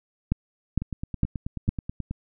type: two click trains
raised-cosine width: 5 ms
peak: -18 / -9 dBFS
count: 13 / 4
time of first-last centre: 0.82-2.11 / 0.32-1.69 s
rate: 9.3 / 2.19 Hz
effects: none